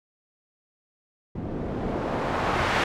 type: noise with low-pass filter sweep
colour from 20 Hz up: white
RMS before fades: -27 dBFS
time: 1.35-2.84 s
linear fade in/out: 5 ms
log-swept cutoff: 260 to 1900 Hz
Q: 0.79
effects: none